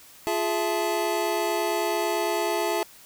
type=tone cluster; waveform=square; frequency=348.7 / 417.7 / 666 / 870 Hz; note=F4 / G#4 / E5 / A5; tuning=-3 / +10 / +18 / -20 cents; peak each=-30 dBFS; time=0.27-2.83 s; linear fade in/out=0 ms; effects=white hiss -50 dBFS RMS until 3.05 s